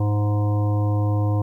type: harmonic tone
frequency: 103.83 Hz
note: G#2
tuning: in tune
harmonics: 1 / 3 / 5 / 7 / 9 / 10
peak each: -18 / -28 / -32 / -35 / -37 / -38 dBFS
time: 0-1.42 s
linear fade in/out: 5 ms
effects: 10-bit